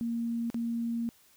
sine tone with dropouts, 232.8 Hz, A#3, 2 cents flat, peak -29 dBFS, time 0.01-1.09 s, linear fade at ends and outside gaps 0 ms, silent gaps 0.501-0.544 s, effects white hiss -62 dBFS RMS until 1.36 s

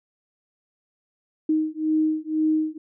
sine beating tone pair, 311.1 / 313.1 Hz, D#4 / D#4, 0 / +11 cents, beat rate 2 Hz, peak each -23 dBFS, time 1.49-2.78 s, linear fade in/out 5 ms, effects none

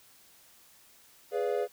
triangle chord, G# diminished seventh, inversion none, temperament equal with one note detuned, 415.3 / 493.9 / 576.9 / 698.5 Hz, G#4 / B4 / D5 / F5, 0 / 0 / -31 / 0 cents, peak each -29 / -30 / -33 / -35 dBFS, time 1.31-1.68 s, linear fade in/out 50 ms, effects white hiss -59 dBFS RMS until 1.72 s

